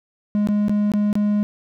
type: tone with dropouts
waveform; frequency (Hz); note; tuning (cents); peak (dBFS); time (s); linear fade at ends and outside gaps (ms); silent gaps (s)
triangle; 207.5; G#3; -1; -14; 0.35-1.43; 0; 0.472-0.487 / 0.683-0.695 / 0.918-0.937 / 1.129-1.154
effects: none